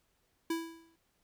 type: tone with exponential decay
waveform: square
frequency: 329.6 Hz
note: E4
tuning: in tune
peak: -30 dBFS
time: 0.5-0.96 s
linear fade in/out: 5 ms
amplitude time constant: 98 ms
effects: pink hiss -75 dBFS RMS until 1.23 s